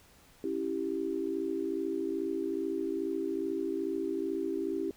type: chord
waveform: sine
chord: C# diminished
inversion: none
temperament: equal with one note detuned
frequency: 275.7 / 329.6 / 392 Hz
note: C#4 / E4 / G4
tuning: -9 / 0 / 0 cents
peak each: -37 / -34 / -34 dBFS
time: 0.44-4.91 s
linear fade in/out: 2 ms
effects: pink hiss -60 dBFS RMS until 4.96 s